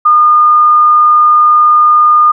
sine tone, 1217 Hz, D#6, 39 cents flat, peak -3 dBFS, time 0.05-2.32 s, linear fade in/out 10 ms, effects none

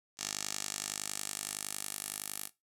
10% pulse tone with band-pass filter sweep, 50.8 Hz, G#1, 38 cents flat, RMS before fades -40 dBFS, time 0.17-2.5 s, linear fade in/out 50 ms, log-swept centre 6600 to 11000 Hz, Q 1.7, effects noise-tail reverb RT60 0.2 s tail -17 dB re dry

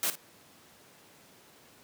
white noise with echo, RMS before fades -29 dBFS, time 0.03-0.1 s, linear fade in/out 0 ms, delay 54 ms, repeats 1, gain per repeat -13 dB, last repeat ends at 0.154 s, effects pink hiss -57 dBFS RMS until 1.83 s + high-pass 150 Hz 12 dB/octave

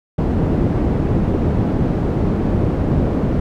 white low-pass noise, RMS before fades -17 dBFS, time 0.18-3.4 s, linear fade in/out 5 ms, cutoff 260 Hz, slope 12 dB/octave, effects none

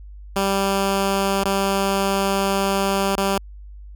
10% pulse tone with dropouts, 196 Hz, G3, in tune, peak -10 dBFS, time 0.36-3.38 s, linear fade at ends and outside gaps 2 ms, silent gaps 1.437-1.455 / 3.154-3.178 s, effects added 50 Hz sine -36 dBFS peak until 3.95 s

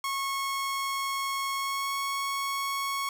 sawtooth tone with pitch glide, 1095 to 1104.5 Hz, C#6 to C#6, -22 to -7 cents, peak -25 dBFS, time 0.04-3.09 s, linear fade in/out 2 ms, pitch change +15 cents, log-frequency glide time 1.57-1.94 s, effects none

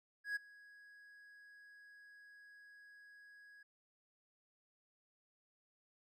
triangle tone with ADSR envelope, 1661.2 Hz, G#6, in tune, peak -33 dBFS, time 0.24-3.63 s, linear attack 120 ms, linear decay 14 ms, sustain -23 dB, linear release 5 ms, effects none

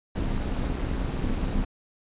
brown noise with amplitude modulation, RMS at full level -24 dBFS, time 0.15-1.65 s, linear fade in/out 10 ms, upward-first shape sine, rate 224 Hz, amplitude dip 70%, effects resampled to 8000 Hz

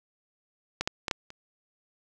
clicks, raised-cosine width 0.2 ms, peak -11 / -10 / -12 / -9 / -27 dBFS, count 5, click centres 0.81 / 0.875 / 1.082 / 1.112 / 1.304 s, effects none

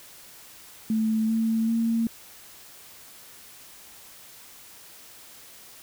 sine tone with pitch steps, 220 / 224.2 / 228.5 Hz, A3 / A3 / A#3, 0 / +33 / -34 cents, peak -21 dBFS, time 0.9-2.07 s, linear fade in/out 2 ms, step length 390 ms, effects white hiss -48 dBFS RMS until 5.82 s

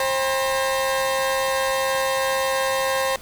30% pulse tone cluster, 533 / 801 / 984 / 1840 Hz, C5 / G5 / B5 / A#6, +32 / +37 / -7 / -23 cents, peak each -19 / -26 / -28 / -27 dBFS, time 0-3.16 s, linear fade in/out 2 ms, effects pink hiss -43 dBFS RMS until 3.21 s

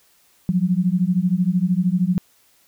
sine beating tone pair, 174.61 / 187.61 Hz, F3 / F#3, 0 / +24 cents, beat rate 13 Hz, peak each -19 dBFS, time 0.49-2.18 s, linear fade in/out 0 ms, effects white hiss -58 dBFS RMS until 2.67 s

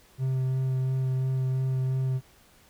triangle tone with vibrato, 130.81 Hz, C3, in tune, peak -22 dBFS, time 0.18-2.21 s, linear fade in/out 50 ms, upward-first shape sine, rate 2.9 Hz, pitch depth 11 cents each way, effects pink hiss -58 dBFS RMS until 2.69 s

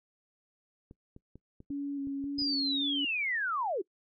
clicks, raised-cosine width 3 ms, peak -36 dBFS, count 9, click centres 0.911 / 1.164 / 1.356 / 1.604 / 1.703 / 2.072 / 2.241 / 2.384 / 2.42 s
sine tone with vibrato, 279.9 Hz, C#4, 17 cents sharp, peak -32 dBFS, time 1.7-3.05 s, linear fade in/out 5 ms, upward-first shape square, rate 1.8 Hz, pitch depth 18 cents each way
sine linear sweep, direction down, 5040 to 330.1 Hz, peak -29 dBFS, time 2.38-3.82 s, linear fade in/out 10 ms
effects noise-tail reverb RT60 0.1 s tail -22 dB re dry

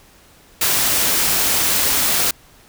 white noise, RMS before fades -17 dBFS, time 0.61-2.31 s, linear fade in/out 5 ms, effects pink hiss -49 dBFS RMS until 2.68 s

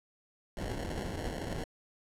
pink noise with sample-and-hold, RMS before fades -37 dBFS, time 0.57-1.64 s, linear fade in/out 2 ms, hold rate 1225 Hz, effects low-pass 11000 Hz 12 dB/octave

